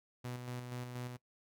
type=tone with tremolo; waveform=sawtooth; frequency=123.6 Hz; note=B2; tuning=2 cents sharp; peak=-36 dBFS; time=0.24-1.17 s; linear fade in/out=10 ms; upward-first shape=square; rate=4.2 Hz; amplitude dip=40%; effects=noise-tail reverb RT60 0.1 s tail -19 dB re dry